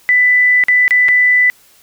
sine tone with dropouts, 1990 Hz, B6, 13 cents sharp, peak -7 dBFS, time 0.09-1.5 s, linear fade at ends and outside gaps 0 ms, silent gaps 0.638-0.684 / 0.88-0.908 / 1.084-1.088 s, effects white hiss -48 dBFS RMS until 1.82 s

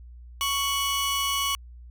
sawtooth tone pair together, 1112.9 / 2960 Hz, C#6 / F#7, +6 / 0 cents, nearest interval octave + perfect fourth, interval 1694 cents, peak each -23 / -24 dBFS, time 0.41-1.55 s, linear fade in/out 0 ms, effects added 60 Hz sine -42 dBFS peak until 1.9 s

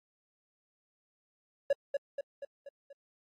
triangle tone with echo, 561 Hz, C#5, 21 cents sharp, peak -21 dBFS, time 1.7-1.73 s, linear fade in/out 5 ms, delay 240 ms, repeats 5, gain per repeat -5 dB, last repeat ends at 2.93 s, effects AAC 48 kbps

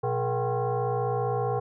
sine tone with frequency modulation, 177.6 Hz, F3, 29 cents sharp, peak -24 dBFS, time 0.03-1.6 s, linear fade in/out 10 ms, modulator 300 Hz, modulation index 2.5, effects none

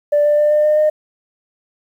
sine tone with pitch steps, 587 / 591.8 / 596.6 / 601.4 / 606.3 / 611.2 Hz, D5 / D5 / D5 / D5 / D#5 / D#5, -1 / +13 / +27 / +41 / -45 / -31 cents, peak -9 dBFS, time 0.12-0.9 s, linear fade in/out 10 ms, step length 130 ms, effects tanh soft clip ceiling -7 dBFS + 8-bit

